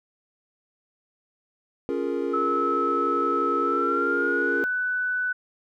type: chord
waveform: triangle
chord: Bb minor seventh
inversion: first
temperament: equal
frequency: 277.2 / 349.2 / 415.3 / 466.2 Hz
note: Db4 / F4 / Ab4 / Bb4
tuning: 0 / 0 / 0 / 0 cents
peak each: -28 dBFS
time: 1.89-4.64 s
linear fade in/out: 0 ms
type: tone with pitch glide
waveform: sine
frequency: 1300 to 1493.3 Hz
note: E6 to F#6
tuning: -24 to +16 cents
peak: -23 dBFS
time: 2.33-5.33 s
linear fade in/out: 10 ms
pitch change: +240 cents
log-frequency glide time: 3.6-4.58 s
effects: none